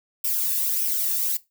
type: noise with flanger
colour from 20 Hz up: violet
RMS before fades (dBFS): -24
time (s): 0.24-1.37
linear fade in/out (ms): 5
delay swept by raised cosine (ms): 0.35 to 1.15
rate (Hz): 1.7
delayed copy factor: +0.55
effects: noise-tail reverb RT60 0.2 s tail -18 dB re dry